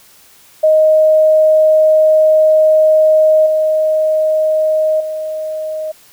sine tone with level steps, 624 Hz, D#5, 5 cents sharp, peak -6 / -10 / -18 dBFS, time 0.63-5.92 s, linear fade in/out 10 ms, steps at 3.46 / 5 s, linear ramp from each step 5 ms, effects white hiss -45 dBFS RMS until 6.12 s

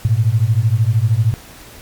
sine beating tone pair, 105.2 / 118.2 Hz, G#2 / A#2, +23 / +24 cents, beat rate 13 Hz, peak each -14 dBFS, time 0.05-1.34 s, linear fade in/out 0 ms, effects pink hiss -39 dBFS RMS until 1.81 s + MP3 96 kbps

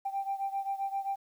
sine beating tone pair, 784 / 791.6 Hz, G5 / G5, 0 / +17 cents, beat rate 7.6 Hz, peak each -32 / -35 dBFS, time 0.05-1.16 s, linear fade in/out 10 ms, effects tanh soft clip ceiling -25 dBFS + 10-bit

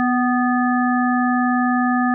harmonic tone with a mistuned harmonic, 246.9 Hz, B3, in tune, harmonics 1 / 3 / 5 / 7, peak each -17 / -22 / -24 / -25 dBFS, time 0-2.14 s, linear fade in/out 0 ms, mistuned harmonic 3, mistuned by +29 cents, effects none

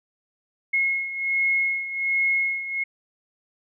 sine beating tone pair, 2166 / 2167.3 Hz, C#7 / C#7, -41 / -40 cents, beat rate 1.3 Hz, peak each -22 / -27 dBFS, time 0.73-2.84 s, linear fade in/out 10 ms, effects none

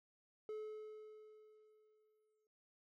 triangle tone with exponential decay, 430 Hz, A4, 40 cents flat, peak -40 dBFS, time 0.49-2.47 s, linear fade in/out 1 ms, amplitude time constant 430 ms, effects noise-tail reverb RT60 0.6 s tail -21 dB re dry

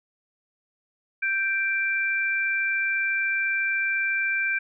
sine tone pair together, 1568 / 2354 Hz, G6 / D7, 0 / +3 cents, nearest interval perfect fifth, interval 703 cents, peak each -25 dBFS, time 1.22-4.59 s, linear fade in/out 10 ms, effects none

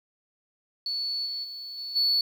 sine tone with level steps, 4435 Hz, C#8, in tune, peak -27 / -30 / -36 / -33 / -19 dBFS, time 0.86-2.21 s, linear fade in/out 2 ms, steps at 1.25 / 1.43 / 1.77 / 1.95 s, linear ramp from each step 20 ms, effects tanh soft clip ceiling -18 dBFS + 9-bit

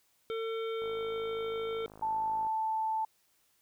harmonic tone, 450 Hz, A4, 39 cents sharp, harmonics 1 / 3 / 5 / 7 / 8, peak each -33 / -43 / -47 / -50 / -51 dBFS, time 0.3-1.86 s, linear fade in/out 0 ms
click train, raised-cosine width 1 ms, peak -36 dBFS, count 88, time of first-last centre 0.82-2.468 s, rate 52.8 Hz
sine tone, 880 Hz, A5, in tune, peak -29 dBFS, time 2.02-3.05 s, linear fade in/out 5 ms
effects white hiss -71 dBFS RMS until 3.61 s

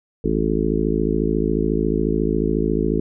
harmonic tone, 54.1 Hz, A1, 29 cents flat, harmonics 1 / 3 / 4 / 5 / 6 / 7 / 8, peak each -25 / -25 / -25 / -25 / -25 / -25 / -25 dBFS, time 0.24-3 s, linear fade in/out 5 ms, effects none

